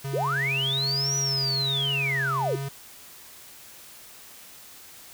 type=tone with vibrato; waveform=square; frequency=137 Hz; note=C#3; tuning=20 cents flat; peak=-30 dBFS; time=0.04-2.69 s; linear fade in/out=10 ms; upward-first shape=triangle; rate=1.2 Hz; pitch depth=24 cents each way
type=linear two-way sweep; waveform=sine; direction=up then down; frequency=321.9 to 5920 to 321.9 Hz; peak=-24 dBFS; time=0.13-2.56 s; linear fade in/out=10 ms; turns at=1.16 s
effects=white hiss -47 dBFS RMS until 5.13 s